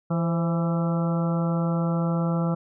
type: harmonic tone with a mistuned harmonic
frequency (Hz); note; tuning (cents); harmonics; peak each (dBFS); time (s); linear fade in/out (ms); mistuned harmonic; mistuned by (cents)
167.1; E3; +24; 1 / 2 / 3 / 4 / 5 / 6 / 7 / 8; -22 / -34 / -32 / -36 / -38 / -42 / -39 / -37; 0.1-2.55; 10; 3; +52
effects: none